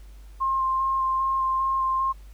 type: tone with vibrato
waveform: sine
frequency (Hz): 1060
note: C6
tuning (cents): +22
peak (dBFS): -21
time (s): 0.4-2.13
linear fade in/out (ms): 20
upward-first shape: square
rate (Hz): 2.5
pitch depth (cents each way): 11
effects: added 50 Hz sine -42 dBFS peak until 2.33 s + pink hiss -59 dBFS RMS until 2.33 s